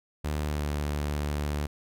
sawtooth tone with pitch glide, 75 to 73.58 Hz, D2 to D2, +37 to +4 cents, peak -24 dBFS, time 0.24-1.67 s, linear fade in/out 10 ms, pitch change -33 cents, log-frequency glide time 0.47-0.63 s, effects none

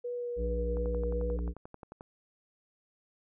sine tone with vibrato, 484.1 Hz, B4, 35 cents flat, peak -33 dBFS, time 0.04-1.37 s, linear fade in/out 10 ms, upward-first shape triangle, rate 2.7 Hz, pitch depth 13 cents each way
harmonic tone, 59.1 Hz, A#1, 24 cents sharp, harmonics 1 / 3 / 5 / 7 / 8, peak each -31 / -41 / -45 / -48 / -49 dBFS, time 0.36-1.54 s, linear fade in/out 50 ms
click train, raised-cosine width 1 ms, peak -31 dBFS, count 15, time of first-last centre 0.77-2.009 s, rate 11.3 Hz
effects none

